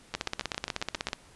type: two click trains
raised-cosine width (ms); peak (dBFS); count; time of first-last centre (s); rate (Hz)
0.2; -12 / -15; 17 / 8; 0.15-1.132 / 0.14-1.086; 16.3 / 7.4
effects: pink hiss -56 dBFS RMS until 1.35 s + resampled to 24000 Hz